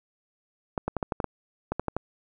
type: clicks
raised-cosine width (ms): 1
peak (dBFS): -13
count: 11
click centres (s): 0.778 / 0.88 / 0.967 / 1.028 / 1.122 / 1.202 / 1.243 / 1.72 / 1.796 / 1.883 / 1.966
effects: none